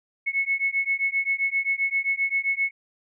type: beating tone pair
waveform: sine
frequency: 2193 / 2200.6 Hz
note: C#7 / C#7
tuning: -19 / -13 cents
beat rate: 7.6 Hz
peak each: -25 dBFS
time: 0.26-2.71 s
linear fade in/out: 20 ms
effects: none